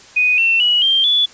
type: tone with pitch steps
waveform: sine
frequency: 2489 / 2699 / 2926 / 3172 / 3440 Hz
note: D#7 / E7 / F#7 / G7 / A7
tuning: 0 / +40 / -20 / +20 / -40 cents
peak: -11 dBFS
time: 0.16-1.26 s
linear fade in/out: 10 ms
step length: 220 ms
effects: white hiss -42 dBFS RMS until 1.33 s + resampled to 16000 Hz